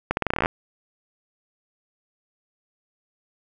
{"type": "accelerating click train", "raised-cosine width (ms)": 0.5, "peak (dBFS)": -6, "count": 13, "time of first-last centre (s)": [0.11, 0.459], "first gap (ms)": 61, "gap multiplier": 0.85, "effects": []}